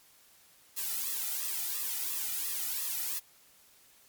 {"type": "noise with flanger", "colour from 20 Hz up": "blue", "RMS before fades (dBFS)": -34, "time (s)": [0.76, 3.2], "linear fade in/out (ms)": 20, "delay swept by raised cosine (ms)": [1.3, 1.87], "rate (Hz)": 2.9, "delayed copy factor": -0.9, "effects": ["white hiss -61 dBFS RMS until 4.08 s", "MP3 96 kbps"]}